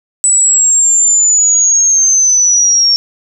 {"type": "linear sweep", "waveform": "sine", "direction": "down", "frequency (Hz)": [7940, 5480], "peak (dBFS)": -6, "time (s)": [0.24, 2.96], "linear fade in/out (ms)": 0, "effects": []}